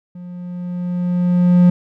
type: tone with level ramp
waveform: triangle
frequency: 177.7 Hz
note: F3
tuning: 30 cents sharp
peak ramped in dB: -29 to -4 dBFS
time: 0.15-1.7 s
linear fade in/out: 5 ms
effects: none